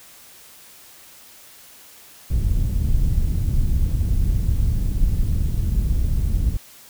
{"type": "low-pass noise", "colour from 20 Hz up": "pink", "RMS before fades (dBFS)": -19, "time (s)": [2.3, 6.57], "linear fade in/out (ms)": 5, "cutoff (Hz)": 100, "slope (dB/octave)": 12, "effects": ["white hiss -46 dBFS RMS until 6.89 s"]}